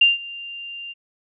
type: tone with ADSR envelope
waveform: sine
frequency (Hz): 2790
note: F7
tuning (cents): -2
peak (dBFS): -9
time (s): 0.01-0.94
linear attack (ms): 6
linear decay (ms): 160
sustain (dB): -22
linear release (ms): 28
effects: none